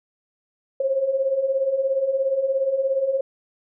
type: beating tone pair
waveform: sine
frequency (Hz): 523.3 / 540.3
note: C5 / C#5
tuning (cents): 0 / -44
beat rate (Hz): 17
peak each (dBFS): -26 / -20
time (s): 0.8-3.21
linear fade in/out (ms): 5
effects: none